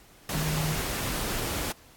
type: tone in noise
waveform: sine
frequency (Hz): 155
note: D#3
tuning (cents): -6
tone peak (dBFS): -27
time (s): 0.35-0.75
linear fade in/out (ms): 2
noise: pink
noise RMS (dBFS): -31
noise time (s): 0.29-1.72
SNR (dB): +1
effects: pink hiss -55 dBFS RMS until 1.96 s + AAC 64 kbps